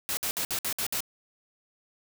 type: noise bursts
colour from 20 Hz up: white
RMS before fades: -30 dBFS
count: 7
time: 0.09-1.005 s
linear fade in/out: 0 ms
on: 81 ms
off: 58 ms
effects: none